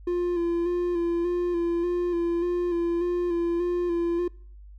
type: tone with vibrato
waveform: triangle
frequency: 346.8 Hz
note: F4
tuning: 12 cents flat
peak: -21 dBFS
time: 0.07-4.28 s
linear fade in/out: 5 ms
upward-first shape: square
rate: 1.7 Hz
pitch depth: 27 cents each way
effects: noise-tail reverb RT60 0.6 s tail -25 dB re dry + added 50 Hz sine -43 dBFS peak until 4.78 s